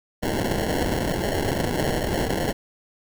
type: noise with sample-and-hold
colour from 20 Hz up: blue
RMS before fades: -24 dBFS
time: 0.22-2.53 s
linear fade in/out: 20 ms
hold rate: 1225 Hz
effects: none